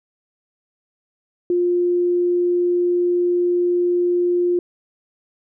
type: tone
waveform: sine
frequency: 352.7 Hz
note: F4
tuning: 17 cents sharp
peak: -15 dBFS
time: 1.5-4.59 s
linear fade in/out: 2 ms
effects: none